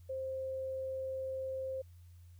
sine tone, 527 Hz, C5, 12 cents sharp, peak -36 dBFS, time 0.09-1.82 s, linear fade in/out 10 ms, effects added 87 Hz sine -53 dBFS peak until 2.39 s + white hiss -73 dBFS RMS until 2.39 s

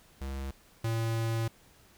square tone pair in turn, 67.6 / 113.69 Hz, C#2 / A#2, -43 / -43 cents, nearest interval major sixth, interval 900 cents, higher second, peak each -35 / -29 dBFS, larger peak second, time 0.21-0.51 / 0.84-1.48 s, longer second, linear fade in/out 5 ms, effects pink hiss -60 dBFS RMS until 1.97 s

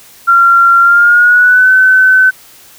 sine tone with pitch glide, 1377 to 1519.1 Hz, F6 to F#6, -25 to +45 cents, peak -3 dBFS, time 0.27-2.31 s, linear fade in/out 20 ms, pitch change +170 cents, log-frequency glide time 0.81-1.71 s, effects white hiss -39 dBFS RMS until 2.78 s

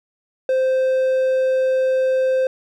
triangle tone with hard clipping, 521 Hz, C5, 7 cents flat, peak -16 dBFS, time 0.49-2.47 s, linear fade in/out 2 ms, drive 6 dB, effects none

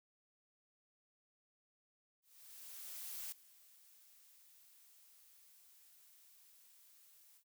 blue noise with ADSR envelope, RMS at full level -45 dBFS, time 2.22-7.44 s, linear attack 1100 ms, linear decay 5 ms, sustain -20 dB, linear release 78 ms, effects none

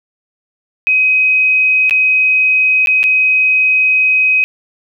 sine tone with dropouts, 2525 Hz, D#7, 25 cents sharp, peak -8 dBFS, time 0.87-4.44 s, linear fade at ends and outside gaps 0 ms, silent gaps 1.896-1.909 / 2.86-2.872 / 3.031-3.039 s, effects none

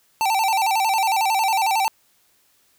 square tone with vibrato, 830.6 Hz, G#5, in tune, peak -18 dBFS, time 0.21-1.88 s, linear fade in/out 0 ms, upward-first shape square, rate 11 Hz, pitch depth 120 cents each way, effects white hiss -61 dBFS RMS until 2.78 s

